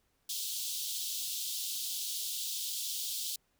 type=high-pass noise; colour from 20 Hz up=pink; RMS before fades=-37 dBFS; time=0.29-3.36 s; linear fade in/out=5 ms; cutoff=3200 Hz; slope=48 dB/octave; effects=pink hiss -75 dBFS RMS until 3.59 s